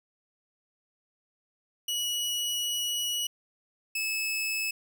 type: tone pair in turn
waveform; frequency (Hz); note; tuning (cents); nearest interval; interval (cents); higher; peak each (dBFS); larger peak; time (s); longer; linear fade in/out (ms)
sawtooth; 2924 / 2601; F#7 / E7; -21 / -24; major second; 203; first; -25; neither; 1.88-3.27 / 3.95-4.71; first; 5
effects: none